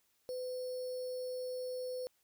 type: tone with sample-and-hold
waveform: sine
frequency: 505 Hz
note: B4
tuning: 39 cents sharp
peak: -37 dBFS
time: 0.29-2.07 s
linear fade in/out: 0 ms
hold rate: 4900 Hz
effects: white hiss -75 dBFS RMS until 2.23 s